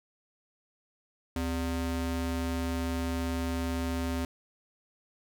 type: ring-modulated tone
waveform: square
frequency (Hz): 164.81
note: E3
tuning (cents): 0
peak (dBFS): -27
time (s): 1.36-4.25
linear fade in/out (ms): 2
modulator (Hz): 91.1
effects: none